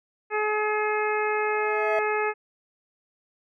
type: harmonic tone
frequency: 424.8 Hz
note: G#4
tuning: 39 cents sharp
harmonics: 1 / 2 / 3 / 4 / 5 / 6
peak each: -26 / -29 / -31 / -32 / -33 / -34 dBFS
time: 0.3-2.34 s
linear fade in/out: 50 ms
type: tone with exponential growth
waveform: triangle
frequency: 652 Hz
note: E5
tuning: 19 cents flat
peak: -20 dBFS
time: 1.3-1.99 s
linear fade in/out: 1 ms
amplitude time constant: 150 ms
effects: none